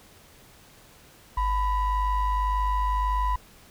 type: ring-modulated tone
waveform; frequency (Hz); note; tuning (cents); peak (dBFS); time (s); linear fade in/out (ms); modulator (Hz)
triangle; 473.1; A#4; +26; -17; 1.37-3.36; 5; 524
effects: pink hiss -53 dBFS RMS until 3.7 s